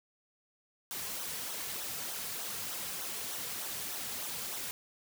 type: noise with flanger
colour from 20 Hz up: white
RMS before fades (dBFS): -39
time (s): 0.91-4.71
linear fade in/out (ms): 0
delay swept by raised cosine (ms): 0.41 to 3.41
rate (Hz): 3.3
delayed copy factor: -0.6
effects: none